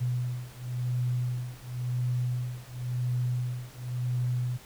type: beating tone pair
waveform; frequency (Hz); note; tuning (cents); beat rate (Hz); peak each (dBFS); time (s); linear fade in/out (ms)
sine; 123.3 / 124.24; B2 / B2; -2 / +11; 0.94; -31; 0-4.58; 20
effects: pink hiss -51 dBFS RMS until 4.65 s